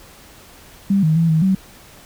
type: tone with pitch steps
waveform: sine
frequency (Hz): 197.3 / 157.2 / 165.5 / 158.7 / 190.2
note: G3 / D#3 / E3 / D#3 / F#3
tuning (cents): +11 / +18 / +7 / +35 / +48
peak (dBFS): -12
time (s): 0.9-1.55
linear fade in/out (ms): 5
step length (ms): 130
effects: pink hiss -44 dBFS RMS until 2.05 s